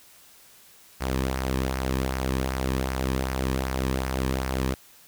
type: tone with flanger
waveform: sawtooth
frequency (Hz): 65.41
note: C2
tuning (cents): 0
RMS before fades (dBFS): -27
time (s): 1-4.75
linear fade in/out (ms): 20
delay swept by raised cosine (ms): 0.26 to 1.46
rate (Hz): 2.6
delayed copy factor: -0.5
effects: white hiss -53 dBFS RMS until 5.07 s